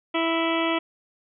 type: harmonic tone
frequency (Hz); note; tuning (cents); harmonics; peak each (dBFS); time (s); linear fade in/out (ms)
329.6; E4; 0; 1 / 2 / 3 / 4 / 6 / 7 / 8 / 9 / 10; -25 / -28 / -30 / -31 / -33 / -33 / -34 / -35 / -35; 0.14-0.79; 10
effects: none

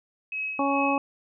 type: tone with tremolo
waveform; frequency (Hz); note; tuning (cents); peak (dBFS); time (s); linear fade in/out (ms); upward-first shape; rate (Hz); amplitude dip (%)
sine; 2560; D#7; +49; -27; 0.32-0.98; 2; sine; 2.4; 65
type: harmonic tone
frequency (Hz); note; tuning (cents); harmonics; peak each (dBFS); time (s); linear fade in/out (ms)
278.3; C#4; +7; 1 / 2 / 3 / 4; -26 / -29 / -27 / -28; 0.59-0.98; 2
effects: none

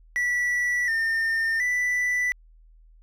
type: tone with pitch steps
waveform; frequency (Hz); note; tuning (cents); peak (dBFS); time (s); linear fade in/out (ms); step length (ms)
triangle; 1954 / 1813 / 1979; B6 / A#6 / B6; -19 / -49 / +3; -20; 0.16-2.32; 0; 720
effects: added 40 Hz sine -50 dBFS peak until 3.02 s

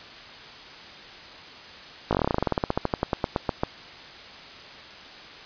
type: slowing click train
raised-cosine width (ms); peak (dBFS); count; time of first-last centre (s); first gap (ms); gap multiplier
1; -8; 26; 2.11-3.635; 18; 1.09
effects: white hiss -43 dBFS RMS until 5.45 s + resampled to 11025 Hz

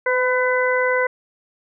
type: harmonic tone with a mistuned harmonic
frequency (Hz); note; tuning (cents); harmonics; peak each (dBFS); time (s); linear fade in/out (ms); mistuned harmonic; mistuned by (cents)
502; B4; +28; 1 / 2 / 3 / 4; -19 / -24 / -23 / -23; 0.06-1.07; 5; 1; +16
effects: none

